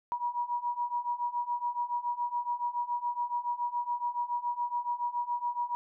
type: beating tone pair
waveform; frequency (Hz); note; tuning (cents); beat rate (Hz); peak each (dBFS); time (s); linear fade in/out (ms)
sine; 959 / 966.1; A#5 / B5; +49 / -38; 7.1; -34 / -32; 0.12-5.75; 0
effects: none